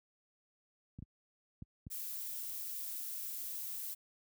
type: clicks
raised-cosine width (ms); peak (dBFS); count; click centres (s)
5; -33; 4; 0.989 / 1.025 / 1.623 / 1.868
type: noise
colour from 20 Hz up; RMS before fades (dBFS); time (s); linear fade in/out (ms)
violet; -42; 1.9-3.95; 20
effects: high-pass 60 Hz 12 dB/octave

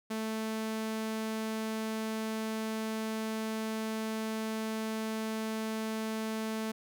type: tone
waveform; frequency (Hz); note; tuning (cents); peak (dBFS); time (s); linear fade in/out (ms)
sawtooth; 220; A3; 0; -29; 0.1-6.72; 10
effects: none

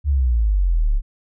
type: exponential sweep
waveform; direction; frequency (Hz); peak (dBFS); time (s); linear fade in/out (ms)
sine; down; 75 to 33.19; -14; 0.04-1.02; 50
effects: none

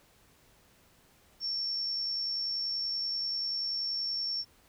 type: tone with amplitude modulation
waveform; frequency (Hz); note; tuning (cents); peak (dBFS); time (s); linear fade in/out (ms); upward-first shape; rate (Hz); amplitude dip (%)
sine; 5450; F8; -43; -29; 1.4-4.45; 50; sine; 70.4; 30
effects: pink hiss -63 dBFS RMS until 4.68 s

